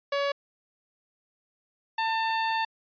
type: tone pair in turn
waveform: sawtooth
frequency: 564 / 895.3 Hz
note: C#5 / A5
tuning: +30 / +30 cents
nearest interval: minor sixth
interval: 800 cents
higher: second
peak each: -21 / -21 dBFS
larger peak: neither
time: 0.12-0.32 / 1.98-2.65 s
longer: second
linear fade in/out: 5 ms
effects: resampled to 11025 Hz